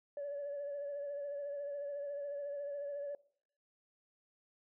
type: tone with vibrato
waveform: sine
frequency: 571 Hz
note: D5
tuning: 49 cents flat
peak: -37 dBFS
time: 0.17-3.15 s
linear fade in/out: 2 ms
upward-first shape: sine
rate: 14 Hz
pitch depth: 34 cents each way
effects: noise-tail reverb RT60 0.6 s tail -22 dB re dry + tanh soft clip ceiling -35 dBFS